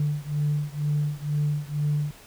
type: beating tone pair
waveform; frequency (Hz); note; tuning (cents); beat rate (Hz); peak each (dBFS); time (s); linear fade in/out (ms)
sine; 146.9 / 149; D3 / D3; +1 / +25; 2.1; -25 / -26; 0-2.11; 2
effects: tanh soft clip ceiling -17 dBFS + pink hiss -49 dBFS RMS until 2.26 s